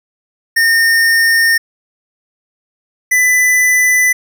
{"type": "tone pair in turn", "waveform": "square", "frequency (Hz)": [1827, 1997.1], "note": ["A#6", "B6"], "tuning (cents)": [-35, 19], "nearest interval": "major second", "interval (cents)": 154, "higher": "second", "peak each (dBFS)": -9, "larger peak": "neither", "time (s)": [[0.56, 1.58], [3.11, 4.13]], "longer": "neither", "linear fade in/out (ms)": 10, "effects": []}